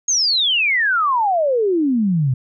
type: exponential sweep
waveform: sine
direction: down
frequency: 6645 to 122.6 Hz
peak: -14 dBFS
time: 0.08-2.34 s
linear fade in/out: 5 ms
effects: none